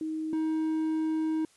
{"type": "tone pair in turn", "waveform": ["sine", "triangle"], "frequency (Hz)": [314.7, 316.1], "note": ["D#4", "D#4"], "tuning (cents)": [20, 27], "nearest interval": "unison", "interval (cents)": 7, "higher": "second", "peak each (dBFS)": [-30, -24], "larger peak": "second", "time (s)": [[0.01, 0.33], [0.33, 1.45]], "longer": "second", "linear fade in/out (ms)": 2, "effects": ["white hiss -62 dBFS RMS until 1.56 s", "resampled to 24000 Hz"]}